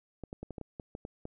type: clicks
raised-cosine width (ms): 2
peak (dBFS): -27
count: 10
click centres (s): 0.237 / 0.329 / 0.43 / 0.507 / 0.582 / 0.613 / 0.798 / 0.951 / 1.051 / 1.254
effects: none